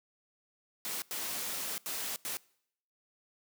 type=noise bursts at uneven times; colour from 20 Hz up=white; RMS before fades=-37 dBFS; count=4; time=0.85-1.02 / 1.11-1.78 / 1.86-2.16 / 2.25-2.37 s; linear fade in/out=0 ms; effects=noise-tail reverb RT60 0.7 s tail -24 dB re dry + high-pass 150 Hz 12 dB/octave